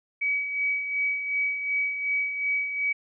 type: tone with tremolo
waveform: sine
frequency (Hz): 2273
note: C#7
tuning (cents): +43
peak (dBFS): -22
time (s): 0.21-2.93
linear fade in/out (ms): 10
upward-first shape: sine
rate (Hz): 2.7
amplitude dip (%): 55
effects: none